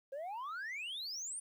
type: exponential sweep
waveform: sine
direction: up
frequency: 523.3 to 9500 Hz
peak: -37 dBFS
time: 0.12-1.4 s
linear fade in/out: 10 ms
effects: tanh soft clip ceiling -39 dBFS + 12-bit